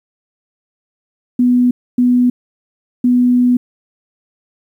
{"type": "tone bursts at uneven times", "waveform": "sine", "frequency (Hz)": 246.9, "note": "B3", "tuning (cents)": 0, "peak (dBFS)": -8, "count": 3, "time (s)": [[1.39, 1.71], [1.98, 2.3], [3.04, 3.57]], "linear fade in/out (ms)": 5, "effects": ["8-bit"]}